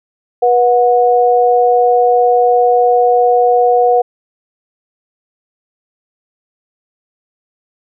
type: tone pair together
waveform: sine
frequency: 486.6 / 729.5 Hz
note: B4 / F#5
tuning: -26 / -25 cents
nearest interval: perfect fifth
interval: 701 cents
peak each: -10 dBFS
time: 0.42-4.02 s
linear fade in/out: 10 ms
effects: none